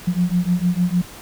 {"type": "beating tone pair", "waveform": "sine", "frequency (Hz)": [174.61, 181.21], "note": ["F3", "F#3"], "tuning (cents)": [0, -36], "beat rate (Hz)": 6.6, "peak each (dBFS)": -19, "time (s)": [0.07, 1.02], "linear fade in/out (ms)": 10, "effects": ["pink hiss -39 dBFS RMS until 1.21 s"]}